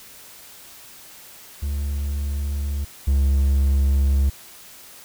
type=tone pair in turn; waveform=triangle; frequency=71.3 / 68.76 Hz; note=C#2 / C#2; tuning=+49 / -13 cents; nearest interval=minor second; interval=62 cents; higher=first; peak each=-20 / -13 dBFS; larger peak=second; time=1.62-2.85 / 3.07-4.3 s; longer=neither; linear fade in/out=10 ms; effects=white hiss -44 dBFS RMS until 5.04 s